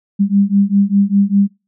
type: beating tone pair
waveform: sine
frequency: 197.2 / 202.2 Hz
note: G3 / G#3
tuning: +11 / -46 cents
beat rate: 5 Hz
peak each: -13 dBFS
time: 0.19-1.48 s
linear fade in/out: 20 ms
effects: noise-tail reverb RT60 0.3 s tail -26 dB re dry